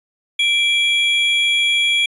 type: tone pair together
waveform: triangle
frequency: 2349 / 3322 Hz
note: D7 / G#7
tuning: 0 / 0 cents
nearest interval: tritone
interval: 600 cents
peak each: -15 dBFS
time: 0.39-2.06 s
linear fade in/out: 5 ms
effects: resampled to 24000 Hz